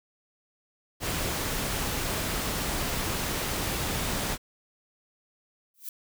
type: noise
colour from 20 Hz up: pink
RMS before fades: -30 dBFS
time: 1-4.38 s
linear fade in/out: 50 ms
type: noise with exponential growth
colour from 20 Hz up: violet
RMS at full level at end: -32 dBFS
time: 5.74-5.89 s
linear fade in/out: 2 ms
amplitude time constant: 31 ms
effects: none